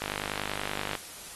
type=click train; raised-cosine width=0.3 ms; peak=-15 dBFS; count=48; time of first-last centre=0.02-0.953 s; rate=50.4 Hz; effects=white hiss -44 dBFS RMS until 1.35 s + AAC 32 kbps